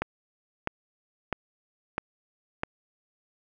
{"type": "click train", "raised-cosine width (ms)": 0.5, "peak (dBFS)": -12, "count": 5, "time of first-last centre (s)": [0.02, 2.634], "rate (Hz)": 1.53, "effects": []}